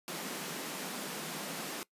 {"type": "high-pass noise", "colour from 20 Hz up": "pink", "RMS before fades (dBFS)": -40, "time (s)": [0.08, 1.83], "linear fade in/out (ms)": 0, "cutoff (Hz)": 150, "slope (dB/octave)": 96, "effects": ["noise-tail reverb RT60 0.1 s tail -21 dB re dry", "resampled to 32000 Hz"]}